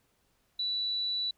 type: tone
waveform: sine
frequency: 3951 Hz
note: B7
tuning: in tune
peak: -29 dBFS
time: 0.59-1.31 s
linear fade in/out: 5 ms
effects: pink hiss -72 dBFS RMS until 1.37 s